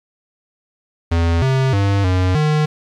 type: tone with pitch steps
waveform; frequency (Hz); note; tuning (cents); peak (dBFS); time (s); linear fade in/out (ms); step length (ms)
square; 84 / 132.5 / 99.5 / 92 / 152.3; E2 / C3 / G2 / F#2 / D#3; +33 / +22 / +26 / -9 / -37; -14; 1.11-2.66; 10; 310
effects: low-pass 5000 Hz 12 dB/octave + 8-bit